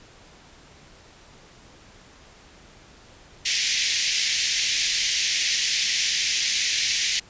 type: band-pass noise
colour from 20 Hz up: white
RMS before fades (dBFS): -24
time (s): 3.45-7.2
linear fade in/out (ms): 10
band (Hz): 1900 to 6600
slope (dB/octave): 48
effects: pink hiss -50 dBFS RMS until 7.29 s + resampled to 16000 Hz